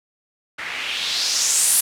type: noise with low-pass filter sweep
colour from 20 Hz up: blue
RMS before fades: -21 dBFS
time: 0.58-1.81 s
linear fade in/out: 10 ms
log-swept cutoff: 1800 to 11000 Hz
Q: 2.7
effects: none